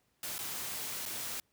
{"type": "noise with dropouts", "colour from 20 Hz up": "white", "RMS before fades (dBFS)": -39, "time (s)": [0.23, 1.4], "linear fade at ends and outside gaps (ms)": 2, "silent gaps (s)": [[0.382, 0.389], [1.055, 1.06]], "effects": ["pink hiss -75 dBFS RMS until 1.52 s", "high-pass 60 Hz 12 dB/octave"]}